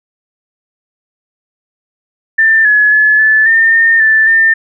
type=tone with pitch steps; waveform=sine; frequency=1785 / 1698 / 1715 / 1741 / 1810 / 1821 / 1762 / 1801 Hz; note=A6 / G#6 / A6 / A6 / A6 / A#6 / A6 / A6; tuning=+24 / +38 / -45 / -19 / +48 / -41 / +2 / +40 cents; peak=-5 dBFS; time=2.38-4.54 s; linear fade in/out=10 ms; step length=270 ms; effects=none